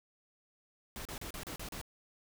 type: noise bursts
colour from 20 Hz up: pink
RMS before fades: -43 dBFS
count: 7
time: 0.96-1.814 s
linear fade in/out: 0 ms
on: 92 ms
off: 35 ms
effects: none